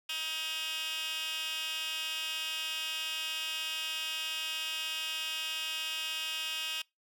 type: tone with high-pass filter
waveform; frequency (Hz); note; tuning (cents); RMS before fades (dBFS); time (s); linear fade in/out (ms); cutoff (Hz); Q
15% pulse; 316.8; D#4; +31; -36; 0.09-6.82; 5; 2600; 3.3
effects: noise-tail reverb RT60 0.2 s tail -24 dB re dry